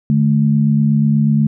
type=tone pair together; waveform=sine; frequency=147.6 / 215.9 Hz; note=D3 / A3; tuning=+9 / -33 cents; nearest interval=perfect fifth; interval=658 cents; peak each=-13 dBFS; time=0.1-1.47 s; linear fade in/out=0 ms; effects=none